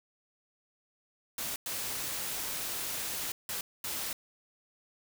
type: noise bursts at uneven times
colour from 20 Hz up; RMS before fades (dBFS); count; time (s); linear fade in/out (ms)
white; -36; 4; 1.38-1.56 / 1.66-3.32 / 3.49-3.61 / 3.84-4.13; 2
effects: none